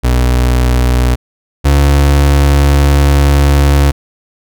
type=tone pair in turn; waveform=35% pulse; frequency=61.74 / 70.68 Hz; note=B1 / C#2; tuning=0 / +34 cents; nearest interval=major second; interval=234 cents; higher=second; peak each=-6 / -4 dBFS; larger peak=second; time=0.03-1.16 / 1.64-3.92 s; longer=second; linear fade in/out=20 ms; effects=none